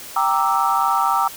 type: chord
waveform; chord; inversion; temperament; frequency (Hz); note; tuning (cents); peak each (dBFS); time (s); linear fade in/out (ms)
sine; E half-diminished seventh; first; equal; 784 / 932.3 / 1174.7 / 1318.5; G5 / Bb5 / D6 / E6; 0 / 0 / 0 / 0; -21; 0.16-1.28; 5
effects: white hiss -36 dBFS RMS until 1.36 s